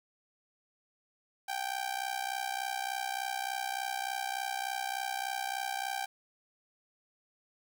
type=tone with amplitude modulation; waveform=sawtooth; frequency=784 Hz; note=G5; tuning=in tune; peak=-26 dBFS; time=1.48-6.06 s; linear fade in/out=10 ms; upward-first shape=sine; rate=63.4 Hz; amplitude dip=85%; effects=11-bit